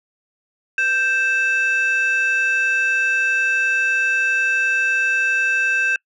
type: tone pair together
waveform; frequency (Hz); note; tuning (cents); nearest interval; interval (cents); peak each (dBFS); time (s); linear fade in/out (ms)
sine; 1568 / 2637; G6 / E7; 0 / 0; major sixth; 900; -16 / -18; 0.78-5.96; 2
effects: noise-tail reverb RT60 0.1 s tail -26 dB re dry + tanh soft clip ceiling -12 dBFS